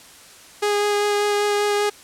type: tone with vibrato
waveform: sawtooth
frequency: 412.4 Hz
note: G#4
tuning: 12 cents flat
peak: -14 dBFS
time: 0.62-1.9 s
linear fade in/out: 10 ms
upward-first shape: sine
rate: 5.1 Hz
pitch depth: 10 cents each way
effects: white hiss -45 dBFS RMS until 2.03 s + low-pass 10000 Hz 12 dB/octave